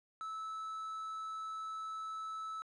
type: tone with quantisation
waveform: triangle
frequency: 1306 Hz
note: E6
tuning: 17 cents flat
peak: -38 dBFS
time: 0.21-2.62 s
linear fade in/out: 0 ms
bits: 11
effects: resampled to 24000 Hz